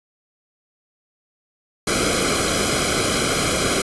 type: noise with comb filter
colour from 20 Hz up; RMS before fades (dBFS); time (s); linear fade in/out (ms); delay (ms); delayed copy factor
pink; -20; 1.87-3.82; 5; 1.1; -0.8
effects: resampled to 24000 Hz